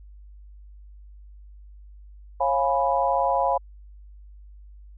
sine chord, C# dominant seventh, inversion none, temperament equal with one note detuned, 545.2 / 698.5 / 830.6 / 987.8 Hz, C#5 / E#5 / G#5 / B5, -29 / 0 / 0 / 0 cents, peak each -25 dBFS, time 2.4-3.58 s, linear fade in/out 10 ms, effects added 50 Hz sine -43 dBFS peak until 4.97 s

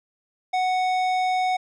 sine tone with tanh clipping, 740 Hz, F#5, in tune, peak -22 dBFS, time 0.53-1.57 s, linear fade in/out 10 ms, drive 14 dB, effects none

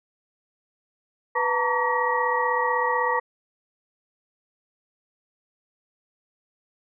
sine tone cluster, 494.2 / 900 / 936 / 1142 / 1904 Hz, B4 / A5 / A#5 / D6 / A#6, +1 / +39 / +7 / -49 / +36 cents, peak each -27 dBFS, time 1.35-3.2 s, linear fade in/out 10 ms, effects none

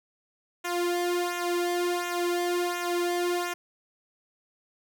sawtooth tone with flanger, 351.2 Hz, F4, 10 cents sharp, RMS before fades -28 dBFS, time 0.64-3.54 s, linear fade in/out 10 ms, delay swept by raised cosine 0.21 to 2.11 ms, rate 1.4 Hz, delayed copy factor -0.8, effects none

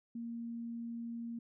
sine tone, 233.1 Hz, A#3, in tune, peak -39 dBFS, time 0.15-1.39 s, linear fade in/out 5 ms, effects none

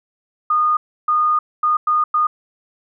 sine tone bursts at uneven times, 1226 Hz, D#6, 26 cents flat, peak -13 dBFS, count 5, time 0.5-0.77 / 1.08-1.39 / 1.63-1.77 / 1.87-2.04 / 2.14-2.27 s, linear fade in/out 5 ms, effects none

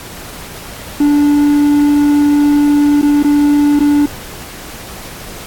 triangle tone with dropouts, 291.2 Hz, D4, 15 cents flat, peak -5 dBFS, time 1-4.06 s, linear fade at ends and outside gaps 5 ms, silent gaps 3.016-3.027 / 3.228-3.244 / 3.793-3.803 s, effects pink hiss -30 dBFS RMS until 5.46 s + AAC 64 kbps

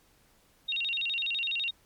sine tone with vibrato, 3207 Hz, G7, 39 cents sharp, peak -28 dBFS, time 0.68-1.71 s, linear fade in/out 10 ms, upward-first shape square, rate 12 Hz, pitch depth 260 cents each way, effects pink hiss -64 dBFS RMS until 1.85 s + MP3 96 kbps

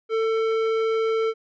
sine tone with tanh clipping, 446.5 Hz, A4, 25 cents sharp, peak -22 dBFS, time 0.09-1.34 s, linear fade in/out 50 ms, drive 14 dB, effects none

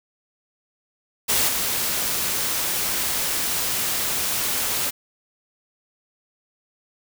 white noise with level steps, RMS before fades -20 / -24 dBFS, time 1.28-4.91 s, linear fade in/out 20 ms, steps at 1.48 s, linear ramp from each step 10 ms, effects none

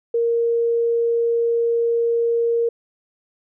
sine tone, 466.2 Hz, A#4, in tune, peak -16 dBFS, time 0.14-2.69 s, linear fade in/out 5 ms, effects none

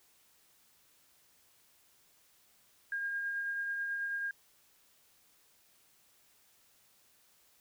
sine tone with tremolo, 1617 Hz, G#6, 47 cents flat, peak -32 dBFS, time 2.92-4.31 s, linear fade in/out 2 ms, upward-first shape triangle, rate 9.2 Hz, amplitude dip 30%, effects white hiss -67 dBFS RMS until 7.6 s

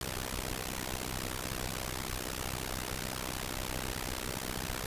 pink noise with amplitude modulation, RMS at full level -33 dBFS, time 0.01-4.86 s, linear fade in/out 2 ms, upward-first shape sine, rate 63.8 Hz, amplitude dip 100%, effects resampled to 32000 Hz

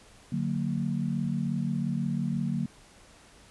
sine chord, D augmented, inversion none, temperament just, 146.83 / 183.54 / 229.4 Hz, D3 / F#3 / A#3, 0 / -14 / -28 cents, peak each -31 dBFS, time 0.32-2.66 s, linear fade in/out 5 ms, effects pink hiss -55 dBFS RMS until 3.5 s + resampled to 24000 Hz

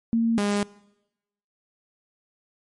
sine / sawtooth tone pair in turn, 229.1 / 204.1 Hz, A#3 / G#3, -30 / -30 cents, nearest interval major second, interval 200 cents, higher first, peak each -18 dBFS, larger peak neither, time 0.13-0.38 / 0.38-0.63 s, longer neither, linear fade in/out 0 ms, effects noise-tail reverb RT60 0.9 s tail -22 dB re dry + MP3 48 kbps

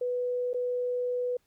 sine tone with dropouts, 493.9 Hz, B4, in tune, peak -27 dBFS, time 0.01-1.37 s, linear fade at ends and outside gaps 5 ms, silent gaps 0.533-0.543 s, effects pink hiss -72 dBFS RMS until 1.46 s

